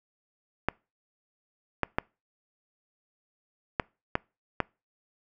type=clicks; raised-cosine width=0.5 ms; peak=-9 dBFS; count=6; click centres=0.686 / 1.833 / 1.985 / 3.798 / 4.154 / 4.603 s; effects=noise-tail reverb RT60 0.3 s tail -26 dB re dry